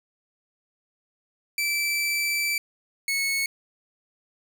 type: tone pair in turn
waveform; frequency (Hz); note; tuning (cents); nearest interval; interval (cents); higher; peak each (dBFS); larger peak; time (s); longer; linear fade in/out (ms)
sawtooth; 2325 / 2201; D7 / C#7; -18 / -13; minor second; 95; first; -20; neither; 1.58-2.58 / 3.08-3.46; first; 2
effects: none